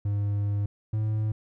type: tone pair in turn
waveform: triangle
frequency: 102 / 108.07 Hz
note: G#2 / A2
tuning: -31 / -31 cents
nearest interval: minor second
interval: 100 cents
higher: second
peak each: -22 dBFS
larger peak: neither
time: 0.05-0.66 / 0.93-1.32 s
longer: first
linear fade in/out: 5 ms
effects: none